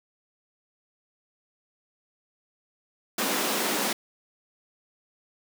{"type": "high-pass noise", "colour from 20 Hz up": "pink", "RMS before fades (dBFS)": -27, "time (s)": [3.18, 3.93], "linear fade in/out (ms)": 5, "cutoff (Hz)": 200, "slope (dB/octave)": 48, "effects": []}